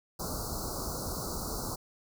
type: band-stop noise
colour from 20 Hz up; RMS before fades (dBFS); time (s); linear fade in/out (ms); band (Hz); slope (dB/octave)
pink; -36; 0.19-1.76; 10; 1400 to 4200; 96
effects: none